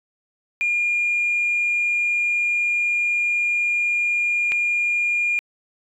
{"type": "tone pair in turn", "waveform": "sine", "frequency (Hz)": [2416, 2416], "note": ["D7", "D7"], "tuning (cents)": [48, 48], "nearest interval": "unison", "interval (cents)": 0, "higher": "neither", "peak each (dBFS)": -17, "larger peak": "neither", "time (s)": [[0.61, 4.52], [4.52, 5.39]], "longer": "first", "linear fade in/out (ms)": 0, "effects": ["tanh soft clip ceiling -14 dBFS"]}